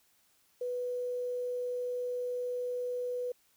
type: tone with quantisation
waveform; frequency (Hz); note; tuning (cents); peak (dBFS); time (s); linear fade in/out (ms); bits
sine; 493.9; B4; 0; -32; 0.61-3.32; 5; 10
effects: white hiss -69 dBFS RMS until 3.56 s